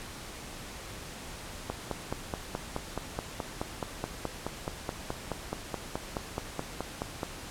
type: click train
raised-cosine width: 1 ms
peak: -17 dBFS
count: 27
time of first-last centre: 1.7-7.232 s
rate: 4.7 Hz
effects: pink hiss -43 dBFS RMS until 7.5 s + low-pass 11000 Hz 12 dB/octave